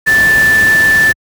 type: tone in noise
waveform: sine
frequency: 1760 Hz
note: A6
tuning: in tune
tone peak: -6 dBFS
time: 0.06-1.13 s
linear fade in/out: 20 ms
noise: pink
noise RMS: -20 dBFS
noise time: 0.06-1.13 s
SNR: +11 dB
effects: high-pass 60 Hz 12 dB/octave

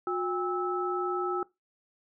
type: tone cluster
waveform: sine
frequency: 360.9 / 804 / 1305 Hz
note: F#4 / G5 / E6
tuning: -43 / +44 / -18 cents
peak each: -30 / -36 / -32 dBFS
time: 0.07-1.43 s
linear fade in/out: 2 ms
effects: noise-tail reverb RT60 0.2 s tail -21 dB re dry

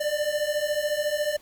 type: beating tone pair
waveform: square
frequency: 587.3 / 601.3 Hz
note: D5 / D5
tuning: 0 / +41 cents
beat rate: 14 Hz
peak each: -29 / -27 dBFS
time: 0-1.37 s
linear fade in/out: 10 ms
effects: pink hiss -55 dBFS RMS until 1.41 s

